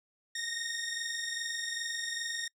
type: tone pair together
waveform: 15% pulse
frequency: 1842.2 / 1864.7 Hz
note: A#6 / A#6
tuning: -21 / 0 cents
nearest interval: unison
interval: 21 cents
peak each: -30 / -32 dBFS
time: 0.35-2.48 s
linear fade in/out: 5 ms
effects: noise-tail reverb RT60 0.1 s tail -26 dB re dry + low-pass 11000 Hz 12 dB/octave